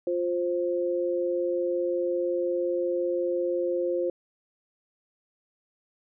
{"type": "tone pair together", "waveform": "sine", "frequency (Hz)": [351.6, 526], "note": ["F4", "C5"], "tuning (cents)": [12, 9], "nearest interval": "perfect fifth", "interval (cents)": 697, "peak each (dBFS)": -27, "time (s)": [0.07, 4.1], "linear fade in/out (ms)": 2, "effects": []}